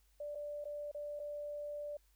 sine tone with dropouts, 587.3 Hz, D5, in tune, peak -40 dBFS, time 0.2-1.97 s, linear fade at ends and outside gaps 5 ms, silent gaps 0.35-0.354 / 0.643-0.653 / 0.915-0.946 / 1.194-1.198 s, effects added 50 Hz sine -68 dBFS peak until 2.15 s + white hiss -75 dBFS RMS until 2.15 s

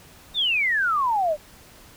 sine exponential sweep, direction down, 3729 to 577 Hz, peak -19 dBFS, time 0.34-1.37 s, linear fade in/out 50 ms, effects pink hiss -49 dBFS RMS until 1.96 s

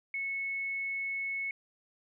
sine tone, 2200 Hz, C#7, 14 cents flat, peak -32 dBFS, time 0.14-1.51 s, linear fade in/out 2 ms, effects none

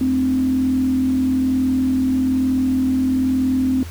sine tone with frequency modulation, 260 Hz, C4, 11 cents flat, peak -15 dBFS, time 0.01-3.83 s, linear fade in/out 2 ms, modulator 41.1 Hz, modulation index 0.38, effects added 83 Hz sine -30 dBFS peak until 3.9 s + pink hiss -40 dBFS RMS until 3.9 s

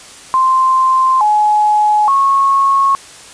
sine tone with pitch steps, 1045 / 844 / 1096 Hz, C6 / G#5 / C#6, -2 / +28 / -20 cents, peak -8 dBFS, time 0.34-2.95 s, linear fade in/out 0 ms, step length 870 ms, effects white hiss -36 dBFS RMS until 3.33 s + resampled to 22050 Hz

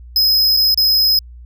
square tone with dropouts, 5090 Hz, D#8, 39 cents sharp, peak -11 dBFS, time 0.16-1.19 s, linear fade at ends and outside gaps 2 ms, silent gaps 0.567-0.571 / 0.744-0.775 s, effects added 60 Hz sine -34 dBFS peak until 1.45 s

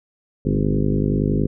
harmonic tone with a mistuned harmonic, 50.7 Hz, G#1, 41 cents flat, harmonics 1 / 2 / 3 / 4 / 5 / 6 / 7 / 8 / 9 / 10, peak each -25 / -26 / -22 / -24 / -24 / -28 / -29 / -27 / -37 / -35 dBFS, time 0.45-1.47 s, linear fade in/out 5 ms, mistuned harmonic 3, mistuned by -58 cents, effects none

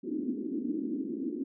pink band-pass noise, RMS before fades -34 dBFS, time 0.03-1.44 s, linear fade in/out 10 ms, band 240 to 340 Hz, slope 48 dB/octave, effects none

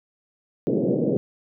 white band-pass noise, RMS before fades -22 dBFS, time 0.67-1.17 s, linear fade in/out 0 ms, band 130 to 520 Hz, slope 48 dB/octave, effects none

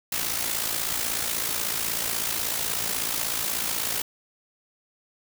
white noise with amplitude modulation, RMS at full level -25 dBFS, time 0.12-4.02 s, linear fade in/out 5 ms, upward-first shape sine, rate 56.3 Hz, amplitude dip 60%, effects none

